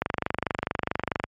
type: click train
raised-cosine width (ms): 0.5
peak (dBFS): -9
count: 31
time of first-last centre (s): 0.02-1.24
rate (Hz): 24.6
effects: high-pass 60 Hz 12 dB/octave + MP3 64 kbps